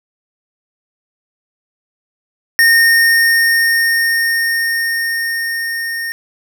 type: tone with level ramp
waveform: square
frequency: 1838 Hz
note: A#6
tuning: 25 cents flat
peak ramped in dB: -7 to -20 dBFS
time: 2.59-6.12 s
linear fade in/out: 0 ms
effects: none